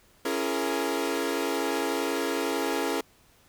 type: chord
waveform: sawtooth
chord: A# half-diminished seventh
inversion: first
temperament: equal with one note detuned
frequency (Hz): 277.2 / 337.7 / 415.3 / 466.2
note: C#4 / E4 / G#4 / A#4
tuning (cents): 0 / +42 / 0 / 0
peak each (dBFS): -28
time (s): 0.25-3.01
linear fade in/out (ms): 5
effects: pink hiss -60 dBFS RMS until 3.48 s